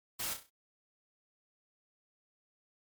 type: noise with echo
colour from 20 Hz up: white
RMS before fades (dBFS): -37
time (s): 0.19-0.34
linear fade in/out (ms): 10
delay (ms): 32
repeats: 5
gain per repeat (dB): -7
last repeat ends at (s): 0.5
effects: MP3 96 kbps